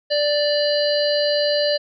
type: harmonic tone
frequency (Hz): 587.3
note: D5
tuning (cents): 0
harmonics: 1 / 3 / 5 / 7 / 8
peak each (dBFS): -18 / -29 / -29 / -25 / -26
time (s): 0.1-1.78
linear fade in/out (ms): 20
effects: none